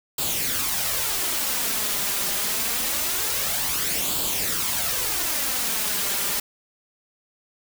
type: noise with flanger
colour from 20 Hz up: white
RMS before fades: -25 dBFS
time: 0.18-6.4 s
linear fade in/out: 5 ms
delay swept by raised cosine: 0.25 to 5.05 ms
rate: 0.25 Hz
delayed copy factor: +0.55
effects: none